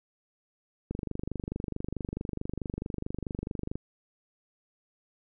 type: click train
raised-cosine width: 3 ms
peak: -20 dBFS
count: 71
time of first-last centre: 0.91-3.756 s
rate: 24.6 Hz
effects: none